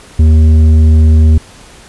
sine tone with tanh clipping, 78.7 Hz, D#2, 20 cents sharp, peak -4 dBFS, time 0.19-1.38 s, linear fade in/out 5 ms, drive 8 dB, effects pink hiss -37 dBFS RMS until 1.88 s + resampled to 24000 Hz

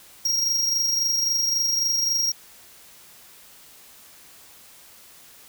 square tone with amplitude modulation, 5610 Hz, F8, 7 cents sharp, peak -19 dBFS, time 0.25-2.32 s, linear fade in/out 5 ms, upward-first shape sine, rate 23.7 Hz, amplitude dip 40%, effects white hiss -49 dBFS RMS until 5.48 s

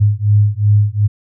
sine beating tone pair, 102.7 / 105.4 Hz, G#2 / G#2, -19 / +26 cents, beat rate 2.7 Hz, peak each -12 dBFS, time 0-1.08 s, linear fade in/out 20 ms, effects none

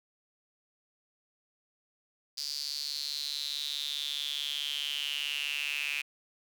sawtooth tone with high-pass filter sweep, 144.7 Hz, D3, 25 cents flat, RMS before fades -35 dBFS, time 2.37-6.02 s, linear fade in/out 10 ms, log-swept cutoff 4800 to 2500 Hz, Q 8.6, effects none

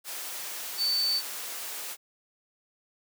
sine tone in noise, 4532 Hz, C#8, 37 cents sharp, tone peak -24 dBFS, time 0.77-1.22 s, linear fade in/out 50 ms, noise white, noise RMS -37 dBFS, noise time 0.04-1.97 s, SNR +10 dB, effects high-pass 400 Hz 12 dB/octave

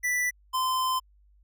square tone pair in turn, 1975.5 / 1031.2 Hz, B6 / C6, 0 / -26 cents, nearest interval major seventh, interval 1126 cents, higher first, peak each -25 dBFS, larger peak neither, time 0.03-0.31 / 0.53-1 s, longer second, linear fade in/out 20 ms, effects added 50 Hz sine -57 dBFS peak until 1.43 s

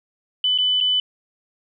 sine tone with dropouts, 3000 Hz, F#7, 23 cents sharp, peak -16 dBFS, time 0.44-1 s, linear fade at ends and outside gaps 2 ms, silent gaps 0.578-0.585 / 0.804-0.809 s, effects none

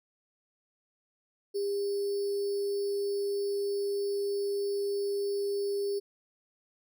sine tone with sample-and-hold, 401.6 Hz, G4, 42 cents sharp, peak -28 dBFS, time 1.54-6 s, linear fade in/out 20 ms, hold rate 4900 Hz, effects none

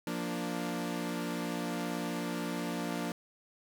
sawtooth chord, Bb major, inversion second, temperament equal, 174.61 / 233.1 / 293.7 Hz, F3 / Bb3 / D4, 0 / 0 / 0 cents, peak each -34 dBFS, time 0.07-3.12 s, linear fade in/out 2 ms, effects none

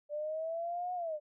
sine linear two-way sweep, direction up then down, 586 to 730 to 586 Hz, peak -34 dBFS, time 0.09-1.2 s, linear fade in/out 50 ms, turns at 0.94 s, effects none

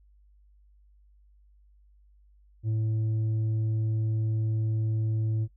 sine tone with tanh clipping, 110 Hz, A2, in tune, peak -26 dBFS, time 2.63-5.48 s, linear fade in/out 50 ms, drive 5 dB, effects noise-tail reverb RT60 0.1 s tail -19 dB re dry + added 50 Hz sine -56 dBFS peak until 5.56 s

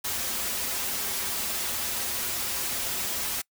white noise with comb filter, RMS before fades -30 dBFS, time 0.04-3.42 s, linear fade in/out 10 ms, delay 6.6 ms, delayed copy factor -0.55, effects noise-tail reverb RT60 0.1 s tail -25 dB re dry

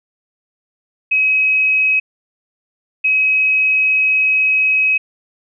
sine tone bursts at uneven times, 2546 Hz, D#7, 39 cents sharp, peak -11 dBFS, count 2, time 1.11-2 / 3.04-4.98 s, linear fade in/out 10 ms, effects none

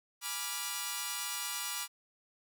5% pulse chord, G# diminished seventh, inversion none, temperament equal with one note detuned, 830.6 / 980.4 / 1174.7 / 1396.9 Hz, G#5 / B5 / D6 / F6, 0 / -13 / 0 / 0 cents, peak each -34 / -28 / -28 / -29 dBFS, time 0.21-1.88 s, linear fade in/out 50 ms, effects none

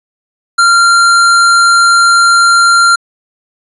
square tone, 1384 Hz, F6, 16 cents flat, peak -5 dBFS, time 0.58-2.96 s, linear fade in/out 10 ms, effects resampled to 24000 Hz

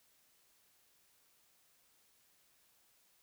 silence, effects white hiss -71 dBFS RMS until 3.22 s

